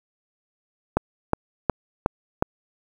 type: click train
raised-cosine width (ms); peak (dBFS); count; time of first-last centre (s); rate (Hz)
1; -4; 5; 0.97-2.425; 2.75
effects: 7-bit